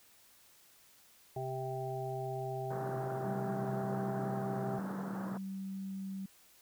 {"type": "harmonic tone", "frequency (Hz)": 130.81, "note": "C3", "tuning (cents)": 0, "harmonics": [1, 3, 5, 6], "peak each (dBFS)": [-40, -41, -43, -42], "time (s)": [1.36, 4.79], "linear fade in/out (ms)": 5}
{"type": "band-pass noise", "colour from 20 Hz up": "pink", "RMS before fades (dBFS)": -44, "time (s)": [2.7, 5.38], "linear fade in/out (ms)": 10, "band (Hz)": [120, 1600], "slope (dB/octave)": 48}
{"type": "tone with pitch glide", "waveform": "sine", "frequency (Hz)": [196, 192.97], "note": ["G3", "G3"], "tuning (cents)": [0, -27], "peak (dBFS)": -38, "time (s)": [3.24, 6.26], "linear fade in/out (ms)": 5, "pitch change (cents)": -27, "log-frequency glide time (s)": [3.99, 5.23]}
{"effects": ["white hiss -63 dBFS RMS until 6.61 s"]}